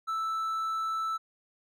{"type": "tone", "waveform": "triangle", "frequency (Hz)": 1318.5, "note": "E6", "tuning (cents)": 0, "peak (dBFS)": -27, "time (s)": [0.07, 1.18], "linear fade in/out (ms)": 20, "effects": []}